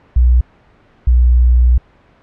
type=tone pair in turn; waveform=sine; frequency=61.2 / 60.9 Hz; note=B1 / B1; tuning=-15 / -24 cents; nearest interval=unison; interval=9 cents; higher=first; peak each=-6 dBFS; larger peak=neither; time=0.16-0.41 / 1.07-1.78 s; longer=second; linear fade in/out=5 ms; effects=pink hiss -49 dBFS RMS until 2.22 s + low-pass 2000 Hz 12 dB/octave